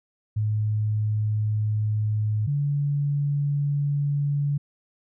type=tone pair in turn; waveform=sine; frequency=106.9 / 143.48 Hz; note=A2 / D3; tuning=-49 / -40 cents; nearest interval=perfect fourth; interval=509 cents; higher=second; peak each=-21 dBFS; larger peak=neither; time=0.36-2.47 / 2.47-4.58 s; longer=neither; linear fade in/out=10 ms; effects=none